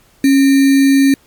sine tone with sample-and-hold, 273.9 Hz, C#4, 21 cents flat, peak -6 dBFS, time 0.24-1.14 s, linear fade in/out 2 ms, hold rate 2100 Hz, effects pink hiss -51 dBFS RMS until 1.26 s + MP3 96 kbps

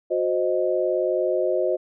sine chord, C diminished, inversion second, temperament equal with one note detuned, 364.9 / 523.3 / 622.3 Hz, Gb4 / C5 / Eb5, -24 / 0 / 0 cents, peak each -24 dBFS, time 0.1-1.77 s, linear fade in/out 20 ms, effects none

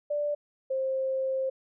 sine tone pair in turn, 587 / 529 Hz, D5 / C5, -1 / +19 cents, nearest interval major second, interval 180 cents, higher first, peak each -26 dBFS, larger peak neither, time 0.1-0.35 / 0.7-1.5 s, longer second, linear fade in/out 10 ms, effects none

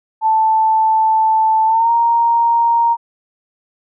sine tone with pitch glide, 880 to 932.3 Hz, A5 to A#5, 0 to 0 cents, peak -10 dBFS, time 0.21-2.97 s, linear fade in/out 50 ms, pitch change +100 cents, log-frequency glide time 1.66-1.91 s, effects none

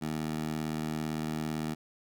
15% pulse tone with high-pass filter, 77.78 Hz, D#2, in tune, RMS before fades -34 dBFS, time 0.01-1.75 s, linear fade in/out 20 ms, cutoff 190 Hz, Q 1.5, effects none

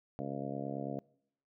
harmonic tone, 69.1 Hz, C#2, 5 cents flat, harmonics 2 / 3 / 4 / 5 / 6 / 7 / 8 / 9 / 10, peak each -43 / -43 / -42 / -49 / -48 / -46 / -48 / -45 / -46 dBFS, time 0.19-0.99 s, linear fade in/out 0 ms, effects noise-tail reverb RT60 0.7 s tail -24 dB re dry

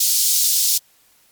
pink high-pass noise, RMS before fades -17 dBFS, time 0-0.78 s, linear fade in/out 5 ms, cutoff 4500 Hz, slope 24 dB/octave, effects white hiss -56 dBFS RMS until 1.31 s + MP3 96 kbps

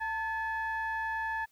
triangle ring-modulated tone, 415.3 Hz, G#4, in tune, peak -26 dBFS, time 0-1.46 s, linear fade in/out 20 ms, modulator 1310 Hz, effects white hiss -70 dBFS RMS until 1.51 s

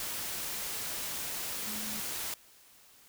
sine tone in noise, 214.5 Hz, A3, 44 cents flat, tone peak -43 dBFS, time 1.67-2 s, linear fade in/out 2 ms, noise white, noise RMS -37 dBFS, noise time 0-2.34 s, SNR -9 dB, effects white hiss -59 dBFS RMS until 3.08 s

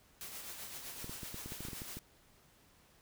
white noise with tremolo, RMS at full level -45 dBFS, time 0.21-1.99 s, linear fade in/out 0 ms, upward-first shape sine, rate 7.8 Hz, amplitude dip 40%
clicks, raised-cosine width 3 ms, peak -32 dBFS, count 12, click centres 1.044 / 1.095 / 1.232 / 1.344 / 1.46 / 1.521 / 1.606 / 1.651 / 1.685 / 1.732 / 1.819 / 1.97 s
effects pink hiss -66 dBFS RMS until 3.01 s

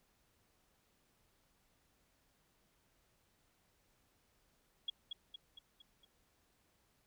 sine tone with echo, 3322 Hz, G#7, in tune, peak -35 dBFS, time 4.88-4.9 s, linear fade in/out 5 ms, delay 230 ms, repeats 5, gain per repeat -5 dB, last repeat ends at 6.05 s, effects pink hiss -75 dBFS RMS until 7.06 s

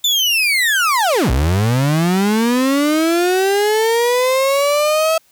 35% pulse linear two-way sweep, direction down then up, 3570 to 58.27 to 652 Hz, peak -11 dBFS, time 0.04-5.18 s, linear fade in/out 5 ms, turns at 1.31 s, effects white hiss -55 dBFS RMS until 5.31 s

